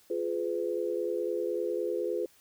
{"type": "chord", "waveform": "sine", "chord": "F diminished", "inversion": "none", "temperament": "just", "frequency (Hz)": [349.2, 419.1, 502.9], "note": ["F4", "Ab4", "Cb5"], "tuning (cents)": [0, 16, 31], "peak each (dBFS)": -33, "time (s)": [0.1, 2.26], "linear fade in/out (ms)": 5, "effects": ["white hiss -62 dBFS RMS until 2.4 s"]}